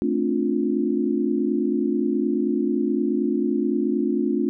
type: chord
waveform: sine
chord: D minor seventh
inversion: second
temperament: just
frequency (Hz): 220.2 / 264.3 / 293.7 / 352.4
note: A3 / C4 / D4 / F4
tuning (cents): +2 / +18 / 0 / +16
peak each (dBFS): -25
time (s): 0.02-4.49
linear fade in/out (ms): 0
effects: none